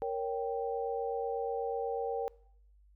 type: chord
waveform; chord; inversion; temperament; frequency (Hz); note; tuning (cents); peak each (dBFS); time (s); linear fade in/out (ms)
sine; G diminished; first; equal; 466.2 / 554.4 / 784; Bb4 / Db5 / G5; 0 / 0 / 0; -34 / -39 / -37; 0.02-2.28; 0
effects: noise-tail reverb RT60 0.7 s tail -23 dB re dry + added 50 Hz sine -59 dBFS peak until 2.95 s